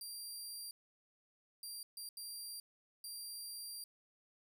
20% pulse tone bursts at uneven times, 4739 Hz, D8, 15 cents sharp, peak -39 dBFS, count 5, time 0.01-0.71 / 1.63-1.83 / 1.97-2.09 / 2.17-2.6 / 3.04-3.84 s, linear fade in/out 2 ms, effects none

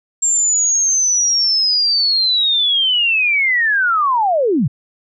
sine linear sweep, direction down, 7440 to 108.7 Hz, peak -12 dBFS, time 0.22-4.68 s, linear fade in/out 10 ms, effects none

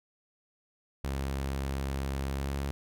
sawtooth tone with pitch glide, 68 to 69.39 Hz, C#2 to C#2, -33 to +2 cents, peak -27 dBFS, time 1.04-2.71 s, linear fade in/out 0 ms, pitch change +35 cents, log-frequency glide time 2.31-2.57 s, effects none

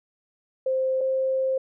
sine tone pair in turn, 523.3 / 526.9 Hz, C5 / C5, 0 / +12 cents, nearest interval unison, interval 12 cents, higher second, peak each -21 dBFS, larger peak neither, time 0.66-1.01 / 1.01-1.58 s, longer second, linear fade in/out 5 ms, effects none

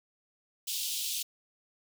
pink high-pass noise, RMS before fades -34 dBFS, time 0.67-1.23 s, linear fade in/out 10 ms, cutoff 2900 Hz, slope 48 dB/octave, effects none

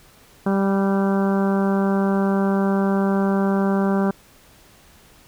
harmonic tone with a mistuned harmonic, 196 Hz, G3, in tune, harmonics 1 / 2 / 3 / 4 / 5 / 6 / 7 / 8, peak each -18 / -24 / -28 / -30 / -32 / -34 / -35 / -36 dBFS, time 0.46-4.11 s, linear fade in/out 5 ms, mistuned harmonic 8, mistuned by -24 cents, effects pink hiss -51 dBFS RMS until 5.27 s

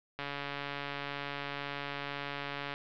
click train, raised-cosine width 0.3 ms, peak -21 dBFS, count 363, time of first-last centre 0.19-2.739 s, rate 142 Hz, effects low-pass 4000 Hz 12 dB/octave

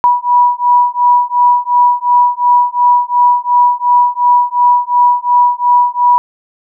sine beating tone pair, 974 / 976.8 Hz, B5 / B5, -24 / -19 cents, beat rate 2.8 Hz, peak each -10 dBFS, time 0.04-6.18 s, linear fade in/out 0 ms, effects none

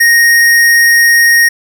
square tone, 1864.7 Hz, A#6, in tune, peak -5 dBFS, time 0-1.49 s, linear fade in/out 10 ms, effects none

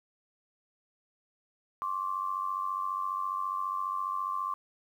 sine tone pair together, 1060 / 1154.7 Hz, C6 / D6, +22 / -30 cents, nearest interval minor second, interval 148 cents, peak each -33 / -33 dBFS, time 1.82-4.54 s, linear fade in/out 0 ms, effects 10-bit

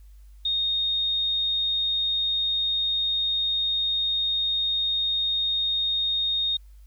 sine tone, 3700 Hz, A#7, 14 cents flat, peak -22 dBFS, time 0.45-6.57 s, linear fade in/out 5 ms, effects added 50 Hz sine -45 dBFS peak until 6.86 s + white hiss -67 dBFS RMS until 6.86 s

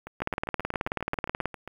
two click trains, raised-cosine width 0.5 ms, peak -23 / -12 dBFS, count 13 / 24, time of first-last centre 0.07-1.676 / 0.22-1.457 s, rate 7.47 / 18.6 Hz, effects 8-bit

